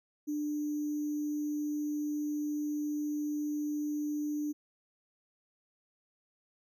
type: tone with sample-and-hold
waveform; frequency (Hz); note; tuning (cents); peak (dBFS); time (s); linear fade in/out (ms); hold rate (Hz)
sine; 297.6; D4; +23; -31; 0.27-4.53; 20; 6300
effects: none